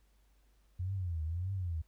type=tone with vibrato; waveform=sine; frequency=87.31 Hz; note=F2; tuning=in tune; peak=-33 dBFS; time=0.79-1.82 s; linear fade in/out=10 ms; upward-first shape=triangle; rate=1.7 Hz; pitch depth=220 cents each way; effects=added 50 Hz sine -65 dBFS peak until 1.87 s + pink hiss -75 dBFS RMS until 1.87 s